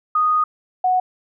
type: tone pair in turn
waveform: sine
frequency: 1240 / 737.3 Hz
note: D#6 / F#5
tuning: -6 / -6 cents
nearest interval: major sixth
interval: 900 cents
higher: first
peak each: -14 dBFS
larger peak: neither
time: 0.15-0.44 / 0.84-1 s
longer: first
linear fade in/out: 5 ms
effects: none